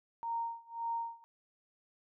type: tone with tremolo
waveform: sine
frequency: 926 Hz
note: A#5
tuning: 12 cents flat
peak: -32 dBFS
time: 0.23-1.24 s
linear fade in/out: 0 ms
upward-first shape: sine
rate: 1.8 Hz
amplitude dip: 95%
effects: none